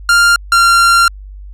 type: tone pair in turn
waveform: 45% pulse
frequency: 1396.9 / 1380.1 Hz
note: F6 / F6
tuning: 0 / -21 cents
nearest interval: unison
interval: 21 cents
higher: first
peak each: -6 dBFS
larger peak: neither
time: 0.09-0.36 / 0.52-1.08 s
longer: second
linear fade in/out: 2 ms
effects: added 49 Hz sine -28 dBFS peak until 1.53 s + low-pass 11000 Hz 12 dB/octave